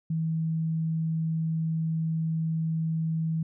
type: tone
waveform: sine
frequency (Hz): 161.3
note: E3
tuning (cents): -37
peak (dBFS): -25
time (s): 0.1-3.43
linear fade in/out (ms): 5
effects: none